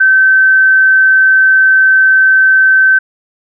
sine tone, 1541 Hz, G6, 30 cents flat, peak -4 dBFS, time 0-2.99 s, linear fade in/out 10 ms, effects none

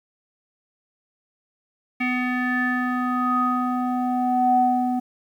square tone with low-pass filter sweep, 250 Hz, B3, 21 cents sharp, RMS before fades -22 dBFS, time 2-5 s, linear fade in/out 10 ms, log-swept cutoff 2300 to 620 Hz, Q 7.9, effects 9-bit

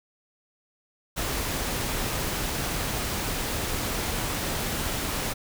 pink noise, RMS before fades -29 dBFS, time 1.16-5.34 s, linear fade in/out 20 ms, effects none

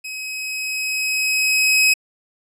sawtooth tone with level ramp, 2544 Hz, D#7, 38 cents sharp, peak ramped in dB -25 to -8 dBFS, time 0.04-1.94 s, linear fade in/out 10 ms, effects low-pass 12000 Hz 12 dB/octave

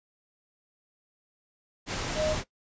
sine tone in noise, 618 Hz, D#5, 12 cents flat, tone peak -25 dBFS, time 2.15-2.36 s, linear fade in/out 50 ms, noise pink, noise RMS -32 dBFS, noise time 1.86-2.44 s, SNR +4 dB, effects noise-tail reverb RT60 0.1 s tail -17 dB re dry + resampled to 16000 Hz

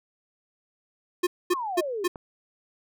square tone bursts, 356.9 Hz, F4, 38 cents sharp, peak -20 dBFS, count 4, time 1.23-2.08 s, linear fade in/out 10 ms, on 40 ms, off 230 ms
sine exponential sweep, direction down, 1174.7 to 356.4 Hz, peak -28 dBFS, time 1.52-2.07 s, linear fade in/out 5 ms
click, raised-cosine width 1 ms, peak -24 dBFS, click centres 2.158 s
effects none

